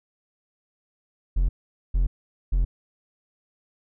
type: tone bursts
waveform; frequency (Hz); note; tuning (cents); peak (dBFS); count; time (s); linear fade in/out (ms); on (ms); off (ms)
triangle; 43.65; F1; 0; -16; 3; 1.36-2.65; 10; 130; 450
effects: none